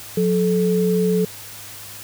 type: tone pair together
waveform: sine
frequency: 180.42 / 433.6 Hz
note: F#3 / A4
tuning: -43 / -25 cents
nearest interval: octave + minor third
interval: 1518 cents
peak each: -18 dBFS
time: 0.17-1.25 s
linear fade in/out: 5 ms
effects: added 103 Hz sine -47 dBFS peak until 2.03 s + white hiss -37 dBFS RMS until 2.03 s

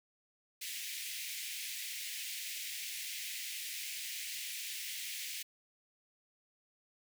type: high-pass noise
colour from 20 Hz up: pink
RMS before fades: -42 dBFS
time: 0.61-5.43 s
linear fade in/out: 10 ms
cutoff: 2000 Hz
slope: 48 dB/octave
effects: none

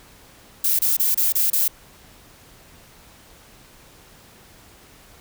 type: noise bursts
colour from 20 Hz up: violet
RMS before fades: -19 dBFS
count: 6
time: 0.64-1.68 s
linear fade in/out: 5 ms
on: 150 ms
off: 28 ms
effects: pink hiss -49 dBFS RMS until 5.2 s

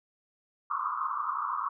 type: band-pass noise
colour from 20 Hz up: pink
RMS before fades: -32 dBFS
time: 0.7-1.69 s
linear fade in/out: 10 ms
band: 1000 to 1300 Hz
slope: 96 dB/octave
effects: none

